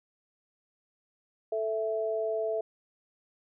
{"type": "tone pair together", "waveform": "sine", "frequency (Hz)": [439.4, 659.7], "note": ["A4", "E5"], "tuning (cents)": [-2, 1], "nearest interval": "perfect fifth", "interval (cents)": 703, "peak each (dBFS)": [-31, -30], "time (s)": [1.52, 2.61], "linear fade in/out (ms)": 5, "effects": []}